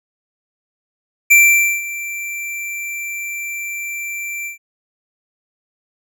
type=tone with ADSR envelope; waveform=square; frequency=2349 Hz; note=D7; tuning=in tune; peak=-6 dBFS; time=1.3-4.58 s; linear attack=15 ms; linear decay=500 ms; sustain=-18 dB; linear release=120 ms; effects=none